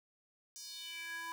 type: tone with high-pass filter sweep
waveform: square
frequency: 332.2 Hz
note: E4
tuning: 13 cents sharp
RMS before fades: -45 dBFS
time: 0.56-1.32 s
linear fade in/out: 0 ms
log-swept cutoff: 6100 to 1100 Hz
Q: 3.6
effects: none